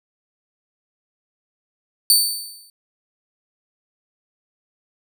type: tone with exponential decay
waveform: 20% pulse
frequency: 4553 Hz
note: C#8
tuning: 45 cents sharp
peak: -3 dBFS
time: 2.1-2.7 s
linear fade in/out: 1 ms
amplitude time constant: 130 ms
effects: none